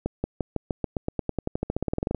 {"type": "accelerating click train", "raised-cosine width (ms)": 2, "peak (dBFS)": -12, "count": 24, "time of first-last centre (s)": [0.06, 2.147], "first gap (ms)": 180, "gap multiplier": 0.93, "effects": []}